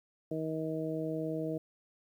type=harmonic tone; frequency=158.5 Hz; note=D#3; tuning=32 cents sharp; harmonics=1 / 2 / 3 / 4; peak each=-39 / -36 / -38 / -40 dBFS; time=0.31-1.58 s; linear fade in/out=5 ms; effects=11-bit